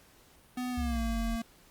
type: tone with pitch glide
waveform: square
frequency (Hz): 249.8 to 229.1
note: B3 to A#3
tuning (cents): +20 to -30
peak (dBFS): -33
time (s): 0.57-1.42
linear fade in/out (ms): 5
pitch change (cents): -150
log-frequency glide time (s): 0.71-0.99
type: exponential sweep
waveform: sine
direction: down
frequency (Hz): 74.9 to 41.73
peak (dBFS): -31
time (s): 0.77-1.36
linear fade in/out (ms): 10
effects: pink hiss -60 dBFS RMS until 1.7 s + Opus 48 kbps